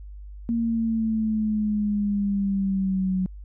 sine exponential sweep, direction down, 233.1 to 185 Hz, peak -21 dBFS, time 0.49-3.26 s, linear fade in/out 0 ms, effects added 50 Hz sine -37 dBFS peak until 3.44 s

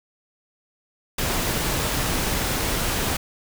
pink noise, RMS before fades -24 dBFS, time 1.18-3.17 s, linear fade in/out 5 ms, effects none

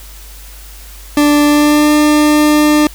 40% pulse tone with pitch glide, 293.7 to 299.9 Hz, D4 to D4, 0 to +36 cents, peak -6 dBFS, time 1.17-2.87 s, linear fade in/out 2 ms, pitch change +36 cents, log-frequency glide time 1.46-1.91 s, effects added 50 Hz sine -32 dBFS peak until 2.94 s + white hiss -37 dBFS RMS until 2.94 s

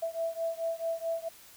sine beating tone pair, 659.3 / 663.9 Hz, E5 / E5, 0 / +12 cents, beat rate 4.6 Hz, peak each -33 / -34 dBFS, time 0.02-1.29 s, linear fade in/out 10 ms, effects white hiss -54 dBFS RMS until 1.56 s

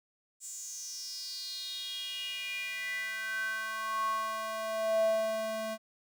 square tone with high-pass filter sweep, 220 Hz, A3, in tune, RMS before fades -35 dBFS, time 0.4-5.78 s, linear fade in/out 50 ms, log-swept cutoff 7600 to 440 Hz, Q 7, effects none

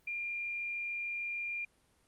sine tone with frequency modulation, 2400 Hz, D7, 37 cents sharp, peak -35 dBFS, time 0.07-1.65 s, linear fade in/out 5 ms, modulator 46.5 Hz, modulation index 0.38, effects pink hiss -70 dBFS RMS until 2.07 s + Opus 32 kbps

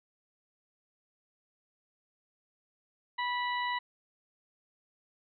harmonic tone, 981 Hz, B5, 12 cents flat, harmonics 1 / 2 / 3 / 4, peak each -32 / -35 / -43 / -42 dBFS, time 3.18-3.79 s, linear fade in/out 10 ms, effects none

